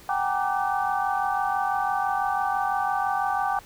sine tone cluster, 759 / 805 / 930 / 1174 / 1516 Hz, F#5 / G5 / A#5 / D6 / F#6, +44 / +46 / -4 / -1 / +42 cents, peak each -28 / -26 / -34 / -29 / -33 dBFS, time 0.09-3.59 s, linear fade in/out 2 ms, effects pink hiss -49 dBFS RMS until 3.65 s

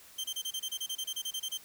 sawtooth tone bursts, 3136 Hz, G7, in tune, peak -30 dBFS, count 16, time 0.18-1.577 s, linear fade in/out 10 ms, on 62 ms, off 27 ms, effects white hiss -55 dBFS RMS until 1.64 s

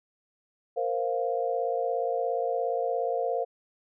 sine chord, Bb suspended second, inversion none, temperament equal, 466.2 / 523.3 / 698.5 Hz, Bb4 / C5 / F5, 0 / 0 / 0 cents, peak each -30 dBFS, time 0.76-3.45 s, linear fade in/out 20 ms, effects none

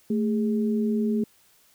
sine tone pair together, 220 / 410.5 Hz, A3 / G#4, 0 / -20 cents, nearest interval major seventh, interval 1080 cents, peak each -22 / -29 dBFS, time 0.1-1.24 s, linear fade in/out 5 ms, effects white hiss -60 dBFS RMS until 1.74 s

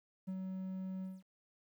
triangle tone with ADSR envelope, 188.2 Hz, F#3, 30 cents sharp, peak -35 dBFS, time 0.27-1.23 s, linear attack 17 ms, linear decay 63 ms, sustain -2 dB, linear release 200 ms, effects 12-bit

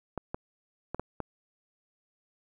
clicks, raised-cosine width 1 ms, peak -19 dBFS, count 5, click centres 0.177 / 0.345 / 0.946 / 0.996 / 1.203 s, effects 10-bit

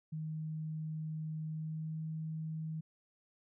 sine tone with pitch glide, 156.6 to 158.33 Hz, D#3 to D#3, +11 to +31 cents, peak -37 dBFS, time 0.12-2.81 s, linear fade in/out 10 ms, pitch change +20 cents, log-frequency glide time 1.46-2.02 s, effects none

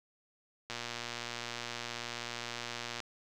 click train, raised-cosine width 0.2 ms, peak -21 dBFS, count 275, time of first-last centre 0.7-3.003 s, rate 119 Hz, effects none

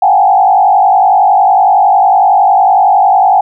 sine tone with frequency modulation, 784 Hz, G5, in tune, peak -4 dBFS, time 0.02-3.41 s, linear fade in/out 5 ms, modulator 50.9 Hz, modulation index 1.4, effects none

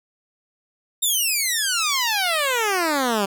10% pulse exponential sweep, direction down, 3729 to 191.9 Hz, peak -11 dBFS, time 1.02-3.26 s, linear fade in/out 10 ms, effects none

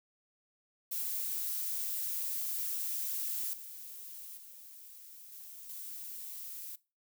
violet noise with level steps, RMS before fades -36 / -47 / -52 / -49 / -44 dBFS, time 0.91-6.76 s, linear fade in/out 10 ms, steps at 3.53 / 4.37 / 5.32 / 5.69 s, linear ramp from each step 5 ms, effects noise-tail reverb RT60 0.3 s tail -21 dB re dry

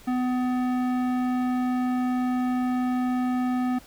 square tone with low-pass filter, 251.1 Hz, B3, 29 cents sharp, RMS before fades -25 dBFS, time 0.07-3.79 s, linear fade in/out 10 ms, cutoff 1500 Hz, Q 0.73, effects pink hiss -51 dBFS RMS until 3.86 s

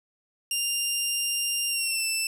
15% pulse tone with pitch glide, 2794 to 2656 Hz, F7 to E7, 0 to +12 cents, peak -18 dBFS, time 0.51-2.27 s, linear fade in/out 2 ms, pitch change -88 cents, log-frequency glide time 1.68-2.06 s, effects none

